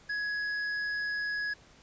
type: tone with hard clipping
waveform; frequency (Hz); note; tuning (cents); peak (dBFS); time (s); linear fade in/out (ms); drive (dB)
sine; 1675; G#6; +14; -32; 0.09-1.54; 10; 7
effects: pink hiss -58 dBFS RMS until 1.82 s + resampled to 16000 Hz